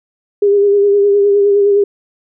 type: tone with vibrato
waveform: sine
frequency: 404.2 Hz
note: G#4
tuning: 47 cents flat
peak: -7 dBFS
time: 0.42-1.84 s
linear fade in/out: 5 ms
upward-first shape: sine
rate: 9.7 Hz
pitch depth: 29 cents each way
effects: none